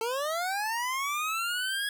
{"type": "linear sweep", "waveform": "25% pulse", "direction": "up", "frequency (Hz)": [438.9, 1675], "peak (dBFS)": -25, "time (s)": [0.01, 1.89], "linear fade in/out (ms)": 2, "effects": []}